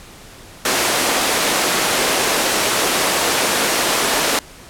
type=high-pass noise; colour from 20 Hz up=pink; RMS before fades=-17 dBFS; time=0.65-4.39 s; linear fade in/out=2 ms; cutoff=350 Hz; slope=12 dB/octave; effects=pink hiss -40 dBFS RMS until 4.69 s + low-pass 12000 Hz 12 dB/octave